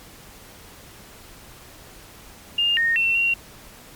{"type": "tone with pitch steps", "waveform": "sine", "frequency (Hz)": [2815, 1847, 2703, 2750], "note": ["F7", "A#6", "E7", "F7"], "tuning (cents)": [13, -16, 43, -27], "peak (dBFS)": -17, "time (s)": [2.58, 3.34], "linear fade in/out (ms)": 5, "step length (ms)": 190, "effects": ["pink hiss -45 dBFS RMS until 3.95 s", "MP3 96 kbps"]}